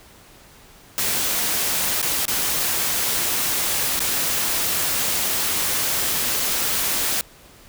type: noise with dropouts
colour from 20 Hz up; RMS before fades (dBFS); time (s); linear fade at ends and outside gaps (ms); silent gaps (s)
white; -22; 0.98-7.21; 0; 2.016-2.027 / 2.254-2.281 / 3.992-4.004 / 6.398-6.401
effects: pink hiss -48 dBFS RMS until 7.68 s